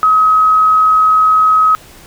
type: tone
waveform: sine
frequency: 1272 Hz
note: D#6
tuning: 38 cents sharp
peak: -6 dBFS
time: 0.03-1.75 s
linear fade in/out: 0 ms
effects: pink hiss -39 dBFS RMS until 2.06 s